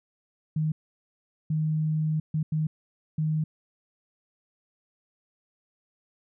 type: tone bursts at uneven times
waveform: sine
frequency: 155.56 Hz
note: D#3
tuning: in tune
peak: -23 dBFS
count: 5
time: 0.56-0.72 / 1.5-2.2 / 2.34-2.43 / 2.52-2.67 / 3.18-3.44 s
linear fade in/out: 5 ms
effects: none